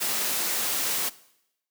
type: noise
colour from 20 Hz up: white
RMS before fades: -27 dBFS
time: 0-1.1 s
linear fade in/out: 20 ms
effects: noise-tail reverb RT60 0.8 s tail -19 dB re dry + high-pass 200 Hz 12 dB/octave